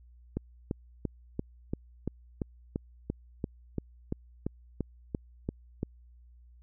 click train, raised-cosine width 3 ms, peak -18 dBFS, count 17, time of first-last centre 0.37-5.831 s, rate 2.93 Hz, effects added 60 Hz sine -53 dBFS peak until 6.62 s

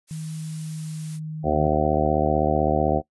blue noise, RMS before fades -41 dBFS, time 0.07-1.2 s, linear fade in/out 50 ms
sine tone with pitch glide, 157.7 to 155.89 Hz, D#3 to D#3, +24 to +4 cents, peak -29 dBFS, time 0.11-1.67 s, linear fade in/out 0 ms, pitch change -20 cents, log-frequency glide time 0.38-1.33 s
harmonic tone, 75.8 Hz, D#2, 45 cents flat, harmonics 1 / 2 / 3 / 4 / 5 / 6 / 7 / 8 / 9 / 10, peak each -28 / -27 / -28 / -28 / -27 / -31 / -26 / -31 / -26 / -26 dBFS, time 1.43-3.02 s, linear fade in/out 50 ms
effects noise-tail reverb RT60 0.1 s tail -20 dB re dry + resampled to 24000 Hz

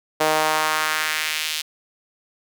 sawtooth tone with high-pass filter sweep, 155.56 Hz, D#3, in tune, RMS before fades -22 dBFS, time 0.2-1.62 s, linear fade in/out 10 ms, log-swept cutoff 570 to 3400 Hz, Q 1.5, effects none

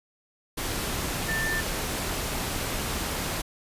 sine tone in noise, 1780 Hz, A6, 20 cents sharp, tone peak -27 dBFS, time 1.28-1.61 s, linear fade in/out 10 ms, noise pink, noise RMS -30 dBFS, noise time 0.57-3.42 s, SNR 0 dB, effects resampled to 32000 Hz

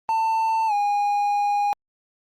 triangle tone with pitch glide, 893 to 818.9 Hz, A5 to G#5, +25 to -25 cents, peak -17 dBFS, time 0.09-1.73 s, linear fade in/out 0 ms, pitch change -150 cents, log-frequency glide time 0.67-0.73 s, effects Opus 32 kbps

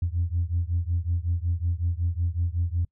sine beating tone pair, 83.8 / 89.2 Hz, E2 / F2, +29 / +37 cents, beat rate 5.4 Hz, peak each -25 / -26 dBFS, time 0.02-2.85 s, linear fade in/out 5 ms, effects noise-tail reverb RT60 0.1 s tail -26 dB re dry + tanh soft clip ceiling -17 dBFS

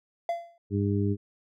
triangle tone with exponential decay, 683 Hz, F5, 39 cents flat, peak -21 dBFS, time 0.29-0.58 s, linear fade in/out 2 ms, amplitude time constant 63 ms
harmonic tone, 100.8 Hz, G2, 49 cents sharp, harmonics 1 / 2 / 3 / 4, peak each -26 / -29 / -31 / -32 dBFS, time 0.7-1.17 s, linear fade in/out 50 ms
effects none

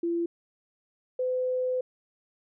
sine tone pair in turn, 340 / 507.7 Hz, F4 / B4, -46 / +48 cents, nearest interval perfect fifth, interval 694 cents, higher second, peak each -25 dBFS, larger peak neither, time 0.03-0.26 / 1.19-1.81 s, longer second, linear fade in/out 5 ms, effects none

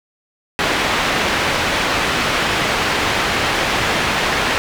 white low-pass noise, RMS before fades -18 dBFS, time 0.59-4.58 s, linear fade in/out 0 ms, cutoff 2500 Hz, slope 12 dB/octave, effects none

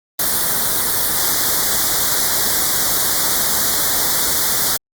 white band-stop noise, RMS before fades -17 dBFS, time 0.19-4.77 s, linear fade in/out 5 ms, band 2100 to 3300 Hz, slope 96 dB/octave, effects Opus 32 kbps

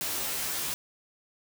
white noise with comb filter, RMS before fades -32 dBFS, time 0.01-0.74 s, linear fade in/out 0 ms, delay 13 ms, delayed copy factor +1, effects none

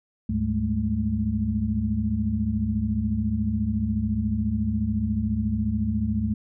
sine tone cluster, 72.4 / 103.1 / 202.3 / 216.4 Hz, D2 / G#2 / G#3 / A3, -24 / -12 / -45 / -29 cents, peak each -29 / -28 / -31 / -25 dBFS, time 0.29-6.34 s, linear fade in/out 5 ms, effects none

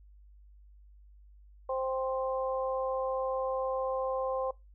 harmonic tone, 262.2 Hz, C4, 4 cents sharp, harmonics 2 / 3 / 4, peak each -31 / -38 / -37 dBFS, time 1.69-4.51 s, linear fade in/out 5 ms, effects noise-tail reverb RT60 0.2 s tail -21 dB re dry + added 50 Hz sine -53 dBFS peak until 4.74 s

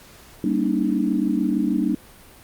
sine chord, Eb dominant seventh, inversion first, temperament equal with one note detuned, 196 / 233.1 / 284.5 / 311.1 Hz, G3 / Bb3 / Db4 / Eb4, 0 / 0 / +45 / 0 cents, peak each -24 dBFS, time 0.44-1.95 s, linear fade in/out 2 ms, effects pink hiss -47 dBFS RMS until 2.43 s + Opus 48 kbps

